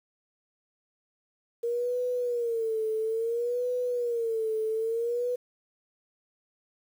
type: tone with vibrato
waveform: sine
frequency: 466.2 Hz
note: A#4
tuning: in tune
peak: -26 dBFS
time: 1.63-5.36 s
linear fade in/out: 10 ms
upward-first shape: sine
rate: 0.59 Hz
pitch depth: 110 cents each way
effects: 9-bit